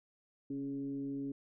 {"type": "tone with frequency modulation", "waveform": "sine", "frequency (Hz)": 277.2, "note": "C#4", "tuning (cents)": 0, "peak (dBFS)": -36, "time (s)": [0.5, 1.32], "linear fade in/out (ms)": 5, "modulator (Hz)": 141, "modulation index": 0.5, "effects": []}